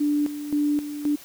sine tone with tremolo, 293.7 Hz, D4, in tune, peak -19 dBFS, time 0-1.16 s, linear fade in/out 10 ms, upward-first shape square, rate 1.9 Hz, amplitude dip 70%, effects white hiss -46 dBFS RMS until 1.24 s

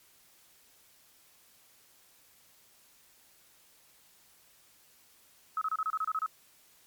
sine tone bursts, 1282 Hz, E6, 49 cents flat, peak -28 dBFS, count 10, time 5.57-6.262 s, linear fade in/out 2 ms, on 44 ms, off 28 ms, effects white hiss -62 dBFS RMS until 6.86 s + MP3 96 kbps

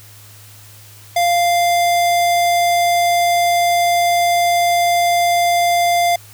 square tone, 696 Hz, F5, 6 cents flat, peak -13 dBFS, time 1.16-6.16 s, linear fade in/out 5 ms, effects added 104 Hz sine -42 dBFS peak until 6.33 s + white hiss -43 dBFS RMS until 6.33 s

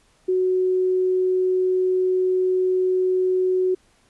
sine tone, 370 Hz, F#4, in tune, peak -17 dBFS, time 0.28-3.75 s, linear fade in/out 10 ms, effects pink hiss -60 dBFS RMS until 4.09 s + resampled to 24000 Hz

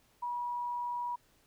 sine tone, 967 Hz, B5, 37 cents flat, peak -33 dBFS, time 0.22-1.16 s, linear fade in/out 10 ms, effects pink hiss -68 dBFS RMS until 1.46 s

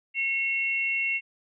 sine tone pair together, 2180 / 2732 Hz, C#7 / F7, -29 / -39 cents, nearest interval major third, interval 390 cents, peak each -27 dBFS, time 0.14-1.21 s, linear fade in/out 50 ms, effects none

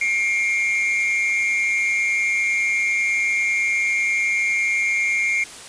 triangle tone pair together, 2141 / 2349 Hz, C7 / D7, +39 / 0 cents, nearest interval major second, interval 161 cents, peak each -18 / -21 dBFS, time 0.01-5.44 s, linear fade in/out 5 ms, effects white hiss -38 dBFS RMS until 5.68 s + resampled to 22050 Hz

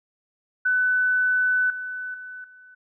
sine tone with level steps, 1500 Hz, F#6, 23 cents sharp, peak -18 / -29 / -35 / -46 dBFS, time 0.65-2.75 s, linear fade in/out 10 ms, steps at 1.7 / 2.14 / 2.44 s, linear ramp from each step 2 ms, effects none

